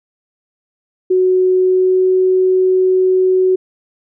sine tone with pitch glide, 370 to 372.4 Hz, F#4 to F#4, 0 to +11 cents, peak -9 dBFS, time 1.1-3.56 s, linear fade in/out 10 ms, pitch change +11 cents, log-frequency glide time 1.54-2.08 s, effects none

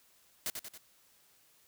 white noise with echo, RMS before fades -35 dBFS, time 0.46-0.5 s, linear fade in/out 0 ms, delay 92 ms, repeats 3, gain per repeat -5 dB, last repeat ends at 0.776 s, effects white hiss -66 dBFS RMS until 1.67 s

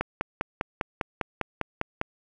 click train, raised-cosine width 0.5 ms, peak -11 dBFS, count 11, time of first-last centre 0.01-2.014 s, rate 4.99 Hz, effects none

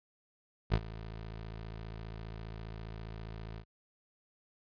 20% pulse tone with ADSR envelope, 54.9 Hz, A1, 3 cents flat, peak -19 dBFS, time 0.7-3.65 s, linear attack 39 ms, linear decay 56 ms, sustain -18 dB, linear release 73 ms, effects resampled to 11025 Hz

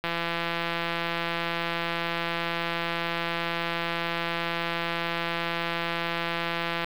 click train, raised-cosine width 0.3 ms, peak -12 dBFS, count 1151, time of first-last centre 0.04-6.845 s, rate 169 Hz, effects low-pass 4000 Hz 12 dB/octave + 7-bit

